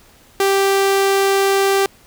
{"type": "tone", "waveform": "sawtooth", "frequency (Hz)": 392, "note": "G4", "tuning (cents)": 0, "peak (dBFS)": -9, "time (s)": [0.4, 1.86], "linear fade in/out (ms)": 2, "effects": ["pink hiss -49 dBFS RMS until 2.06 s"]}